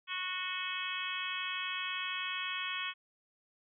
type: harmonic tone with a mistuned harmonic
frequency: 367.6 Hz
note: F#4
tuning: 11 cents flat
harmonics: 3 / 4 / 5 / 6 / 7 / 8 / 9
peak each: -42 / -44 / -44 / -43 / -40 / -44 / -42 dBFS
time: 0.07-2.94 s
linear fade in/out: 50 ms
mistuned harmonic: 8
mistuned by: +57 cents
effects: none